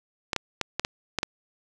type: clicks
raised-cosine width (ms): 0.2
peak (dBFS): -8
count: 7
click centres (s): 0.332 / 0.363 / 0.613 / 0.796 / 0.849 / 1.187 / 1.231
effects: none